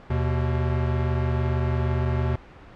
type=tone pair together; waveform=square; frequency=78.29 / 124.6 Hz; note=D#2 / B2; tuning=+11 / +16 cents; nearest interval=minor sixth; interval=805 cents; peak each=-25 dBFS; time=0.1-2.36 s; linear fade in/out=5 ms; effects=pink hiss -46 dBFS RMS until 2.75 s + low-pass 2000 Hz 12 dB/octave